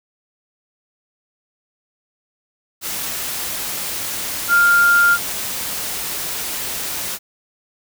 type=tone in noise; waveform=sine; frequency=1400 Hz; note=F6; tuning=4 cents sharp; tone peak=-10 dBFS; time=4.48-5.18 s; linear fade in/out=50 ms; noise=white; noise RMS=-25 dBFS; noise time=2.81-7.19 s; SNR=+12 dB; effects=none